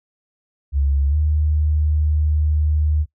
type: tone with pitch glide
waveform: sine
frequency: 69.7 to 76.01 Hz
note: C#2 to D#2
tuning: +10 to -40 cents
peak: -15 dBFS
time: 0.72-3.06 s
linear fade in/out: 50 ms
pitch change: +150 cents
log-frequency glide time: 1.09-1.15 s
effects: noise-tail reverb RT60 0.1 s tail -19 dB re dry